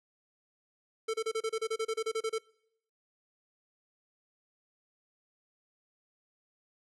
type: tone bursts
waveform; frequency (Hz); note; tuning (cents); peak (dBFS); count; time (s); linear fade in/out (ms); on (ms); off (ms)
square; 445.1; A4; +20; -30; 15; 1.08-2.385; 10; 59; 30
effects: noise-tail reverb RT60 0.7 s tail -24 dB re dry + resampled to 24000 Hz